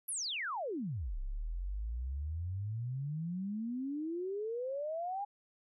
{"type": "exponential two-way sweep", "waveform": "sine", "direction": "down then up", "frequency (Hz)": [11900, 32, 825], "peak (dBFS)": -35, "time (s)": [0.08, 5.25], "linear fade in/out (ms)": 10, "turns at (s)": 1.19, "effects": []}